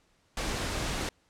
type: noise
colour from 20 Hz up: pink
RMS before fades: -32 dBFS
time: 0.37-1.09 s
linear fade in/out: 2 ms
effects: pink hiss -68 dBFS RMS until 1.29 s + low-pass 8000 Hz 12 dB/octave